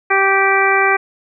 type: harmonic tone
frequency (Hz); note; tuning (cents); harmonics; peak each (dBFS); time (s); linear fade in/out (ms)
390; G4; -9; 1 / 2 / 3 / 4 / 5 / 6; -18 / -18 / -18 / -18 / -18 / -18; 0.1-0.97; 10
effects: none